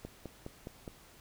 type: click train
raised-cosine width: 2 ms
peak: -28 dBFS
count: 5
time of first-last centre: 0.05-0.878 s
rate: 4.83 Hz
effects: pink hiss -58 dBFS RMS until 1.2 s